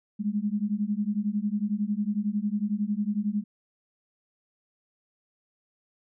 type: beating tone pair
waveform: sine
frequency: 202.2 / 213.2 Hz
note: G#3 / G#3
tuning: -46 / +46 cents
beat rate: 11 Hz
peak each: -28 dBFS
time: 0.19-3.44 s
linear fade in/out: 20 ms
effects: none